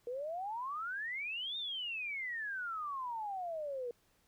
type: exponential two-way sweep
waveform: sine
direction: up then down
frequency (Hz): 470 to 3698 to 470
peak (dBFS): -37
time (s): 0.07-3.91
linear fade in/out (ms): 2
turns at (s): 1.57
effects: pink hiss -72 dBFS RMS until 4.27 s